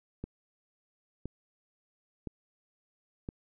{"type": "click train", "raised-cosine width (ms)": 3, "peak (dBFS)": -24, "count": 4, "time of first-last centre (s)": [0.24, 3.289], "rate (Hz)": 0.984, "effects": []}